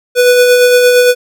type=tone with tremolo; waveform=square; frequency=493.4 Hz; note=B4; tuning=2 cents flat; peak=-4 dBFS; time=0.15-1.15 s; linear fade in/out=50 ms; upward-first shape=sine; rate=8.7 Hz; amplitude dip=30%; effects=none